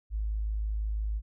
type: tone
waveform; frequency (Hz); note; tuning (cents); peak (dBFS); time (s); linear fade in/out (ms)
sine; 53; G#1; +36; -28; 0.1-1.22; 50
effects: none